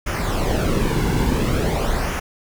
brown noise with flanger, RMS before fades -20 dBFS, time 0.06-2.2 s, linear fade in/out 10 ms, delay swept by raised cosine 0.24 to 1.64 ms, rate 0.48 Hz, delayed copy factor -0.6, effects none

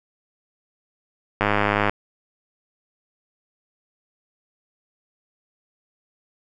click train, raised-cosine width 0.5 ms, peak -4 dBFS, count 51, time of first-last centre 1.41-1.895 s, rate 103 Hz, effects none

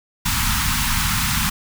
pink band-stop noise, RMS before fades -20 dBFS, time 0.25-1.5 s, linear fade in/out 10 ms, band 240 to 900 Hz, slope 48 dB/octave, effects none

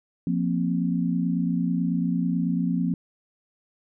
sine chord, F suspended fourth, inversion none, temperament just, 174.61 / 232.8 / 261.9 Hz, F3 / Bb3 / C4, 0 / -2 / +2 cents, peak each -24 / -28 / -27 dBFS, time 0.27-2.94 s, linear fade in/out 2 ms, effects none

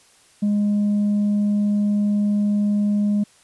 sine tone with tanh clipping, 206.2 Hz, G#3, 12 cents flat, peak -17 dBFS, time 0.42-3.24 s, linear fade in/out 10 ms, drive 1 dB, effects white hiss -54 dBFS RMS until 3.43 s + resampled to 24000 Hz

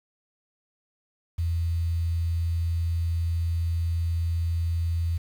sine tone with quantisation, 83.9 Hz, E2, 31 cents sharp, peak -23 dBFS, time 1.38-5.18 s, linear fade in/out 10 ms, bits 8, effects none

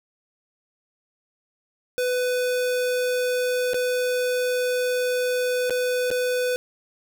square tone with dropouts, 498.9 Hz, B4, 17 cents sharp, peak -22 dBFS, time 1.98-6.56 s, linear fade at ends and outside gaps 0 ms, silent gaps 3.734-3.743 / 5.697-5.706 / 6.104-6.113 s, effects none

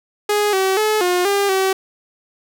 sawtooth tone with pitch steps, 415.7 / 381.7 / 429.2 / 358.2 / 400.9 / 382.1 Hz, G#4 / G4 / A4 / F4 / G4 / G4, +2 / -46 / -43 / +44 / +39 / -44 cents, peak -11 dBFS, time 0.29-1.73 s, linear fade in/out 5 ms, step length 240 ms, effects none

